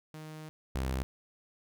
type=tone pair in turn; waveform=sawtooth; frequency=155.56 / 65.4 Hz; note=D#3 / C2; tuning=0 / 0 cents; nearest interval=octave + minor third; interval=1500 cents; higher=first; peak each=-39 / -27 dBFS; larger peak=second; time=0.14-0.49 / 0.75-1.03 s; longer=first; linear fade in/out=0 ms; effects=none